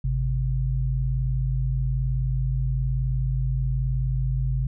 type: tone pair together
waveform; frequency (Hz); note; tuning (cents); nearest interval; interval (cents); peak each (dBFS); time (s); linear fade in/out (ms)
sine; 51.91 / 130.81; G#1 / C3; 0 / 0; octave + major third; 1600; -24; 0.04-4.67; 5
effects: none